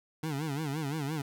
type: tone with vibrato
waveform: 25% pulse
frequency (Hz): 148.2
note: D3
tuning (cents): +16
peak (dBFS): -28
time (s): 0.23-1.22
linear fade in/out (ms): 5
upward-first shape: sine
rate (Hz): 5.8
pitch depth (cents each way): 150
effects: none